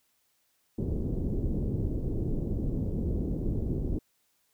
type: low-pass noise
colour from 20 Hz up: pink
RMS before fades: -30 dBFS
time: 0.78-3.99 s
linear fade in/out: 5 ms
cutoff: 390 Hz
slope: 24 dB/octave
effects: white hiss -72 dBFS RMS until 4.53 s